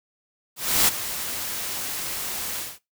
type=noise with ADSR envelope; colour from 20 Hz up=white; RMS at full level=-17 dBFS; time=0.56-2.79 s; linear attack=320 ms; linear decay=15 ms; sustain=-13 dB; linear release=210 ms; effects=noise-tail reverb RT60 0.2 s tail -20 dB re dry